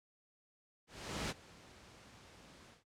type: noise with ADSR envelope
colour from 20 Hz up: pink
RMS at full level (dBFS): -37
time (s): 0.87-2.84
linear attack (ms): 430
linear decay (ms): 31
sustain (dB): -21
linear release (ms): 150
effects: high-pass 60 Hz 12 dB/octave + low-pass 7000 Hz 12 dB/octave